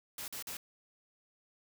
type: noise bursts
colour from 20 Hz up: white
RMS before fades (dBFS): -42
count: 3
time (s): 0.18-0.57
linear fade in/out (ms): 2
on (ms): 100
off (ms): 45
effects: none